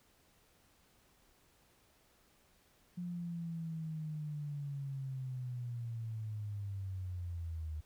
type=linear sweep; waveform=sine; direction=down; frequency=177.8 to 76 Hz; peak=-38 dBFS; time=2.97-7.81 s; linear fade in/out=10 ms; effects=pink hiss -69 dBFS RMS until 7.85 s